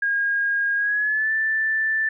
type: tone with pitch glide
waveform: sine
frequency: 1628 to 1765.1 Hz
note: G#6 to A6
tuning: -35 to +5 cents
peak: -19 dBFS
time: 0.02-2.09 s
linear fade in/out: 5 ms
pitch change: +140 cents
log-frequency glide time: 0.76-1.32 s
effects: none